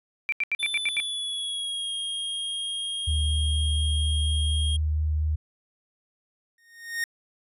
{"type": "tone bursts", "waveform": "sine", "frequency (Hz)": 2349, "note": "D7", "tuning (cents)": 0, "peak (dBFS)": -22, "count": 7, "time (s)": [0.29, 1.001], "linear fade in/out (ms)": 0, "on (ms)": 33, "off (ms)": 80}
{"type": "tone with pitch glide", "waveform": "square", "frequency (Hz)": [3520, 3247], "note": ["A7", "G#7"], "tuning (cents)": [0, -40], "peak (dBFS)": -29, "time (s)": [0.59, 4.77], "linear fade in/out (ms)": 10, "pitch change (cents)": -140, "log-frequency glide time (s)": [0.72, 1.93]}
{"type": "tone with vibrato", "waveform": "sine", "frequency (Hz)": 76.8, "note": "D#2", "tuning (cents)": -22, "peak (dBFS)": -22, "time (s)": [3.07, 5.36], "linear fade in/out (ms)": 10, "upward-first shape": "sine", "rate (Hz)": 4.2, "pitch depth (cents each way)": 10}
{"type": "tone with exponential growth", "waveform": "45% pulse", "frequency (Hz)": 1850, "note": "A#6", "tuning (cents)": -14, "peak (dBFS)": -23, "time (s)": [6.58, 7.04], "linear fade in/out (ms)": 2, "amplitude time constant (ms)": 100}
{"effects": ["resampled to 32000 Hz"]}